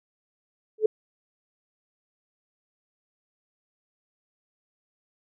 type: tone with exponential growth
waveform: sine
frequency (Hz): 432.7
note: A4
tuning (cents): -29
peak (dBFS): -12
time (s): 0.78-0.86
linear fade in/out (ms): 5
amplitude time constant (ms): 16
effects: none